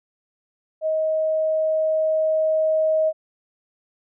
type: tone with level ramp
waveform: sine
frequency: 630 Hz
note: D#5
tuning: 21 cents sharp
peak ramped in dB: -19 to -16 dBFS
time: 0.81-3.13 s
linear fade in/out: 50 ms
effects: none